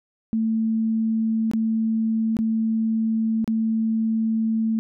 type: tone with dropouts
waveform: sine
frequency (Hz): 222.7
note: A3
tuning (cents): +21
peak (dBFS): -19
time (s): 0.33-4.79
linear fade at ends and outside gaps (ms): 0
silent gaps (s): 1.514-1.535 / 2.368-2.389 / 3.444-3.477
effects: none